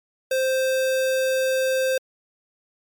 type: tone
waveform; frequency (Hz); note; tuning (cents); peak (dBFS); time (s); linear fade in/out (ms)
square; 523.3; C5; 0; -20; 0.31-1.98; 5
effects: MP3 96 kbps